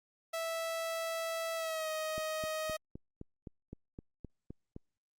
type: tone with pitch glide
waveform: sawtooth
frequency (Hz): 657 to 627.3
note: E5 to D#5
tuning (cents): -6 to +14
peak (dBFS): -31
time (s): 0.33-2.77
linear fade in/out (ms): 10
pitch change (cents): -80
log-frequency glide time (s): 1.56-1.89
type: click train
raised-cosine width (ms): 3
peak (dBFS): -31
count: 11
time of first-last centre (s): 2.18-4.764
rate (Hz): 3.87
effects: Opus 48 kbps